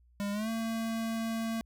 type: tone with pitch glide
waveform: square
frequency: 202.4 to 225.9 Hz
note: G#3 to A3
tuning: -44 to +46 cents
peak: -32 dBFS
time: 0.2-1.61 s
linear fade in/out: 0 ms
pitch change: +190 cents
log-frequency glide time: 0.32-0.49 s
effects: added 60 Hz sine -60 dBFS peak until 1.65 s